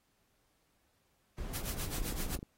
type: noise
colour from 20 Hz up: brown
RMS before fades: -39 dBFS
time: 1.38-2.37 s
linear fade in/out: 2 ms
type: noise with tremolo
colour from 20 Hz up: white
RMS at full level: -39 dBFS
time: 1.53-2.36 s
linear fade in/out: 10 ms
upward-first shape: triangle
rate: 7.7 Hz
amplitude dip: 95%
type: clicks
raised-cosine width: 3 ms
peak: -30 dBFS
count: 10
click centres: 1.983 / 2.018 / 2.062 / 2.125 / 2.203 / 2.263 / 2.304 / 2.349 / 2.39 / 2.429 s
effects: pink hiss -75 dBFS RMS until 2.57 s + AAC 48 kbps